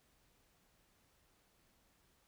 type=silence; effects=pink hiss -73 dBFS RMS until 2.27 s